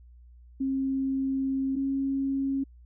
sine tone pair in turn, 268.2 / 272.1 Hz, C4 / C#4, +43 / -32 cents, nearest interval unison, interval 25 cents, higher second, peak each -25 dBFS, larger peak neither, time 0.6-1.76 / 1.76-2.64 s, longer first, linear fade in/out 10 ms, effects added 60 Hz sine -49 dBFS peak until 2.85 s

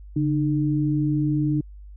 sine tone pair together, 143.1 / 303.2 Hz, D3 / D#4, -45 / -45 cents, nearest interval octave + minor second, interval 1300 cents, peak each -22 / -22 dBFS, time 0.16-1.61 s, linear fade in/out 5 ms, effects added 50 Hz sine -39 dBFS peak until 1.96 s

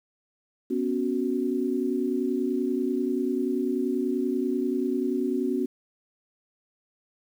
sine chord, B suspended second, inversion none, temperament equal, 246.9 / 277.2 / 370 Hz, B3 / C#4 / F#4, 0 / 0 / 0 cents, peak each -28 dBFS, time 0.7-5.66 s, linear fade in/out 10 ms, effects 9-bit

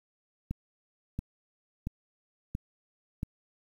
click train, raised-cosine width 5 ms, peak -20 dBFS, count 5, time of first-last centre 0.51-3.231 s, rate 1.47 Hz, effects 9-bit

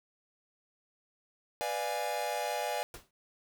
45% pulse chord, B diminished seventh, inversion none, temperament equal with one note detuned, 493.9 / 592.8 / 698.5 / 830.6 Hz, B4 / D5 / F5 / Ab5, 0 / +16 / 0 / 0 cents, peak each -40 / -37 / -38 / -36 dBFS, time 1.61-2.83 s, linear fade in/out 0 ms
pink noise with exponential decay, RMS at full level -42 dBFS, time 2.94-3.11 s, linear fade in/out 2 ms, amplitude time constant 36 ms
effects none

